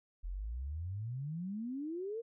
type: exponential sweep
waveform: sine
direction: up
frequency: 40.82 to 475.2 Hz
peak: -37 dBFS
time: 0.23-2.22 s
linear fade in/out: 20 ms
effects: none